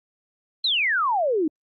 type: exponential sweep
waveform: sine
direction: down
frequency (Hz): 4224 to 292.6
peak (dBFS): -19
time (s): 0.64-1.48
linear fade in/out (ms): 5
effects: Opus 48 kbps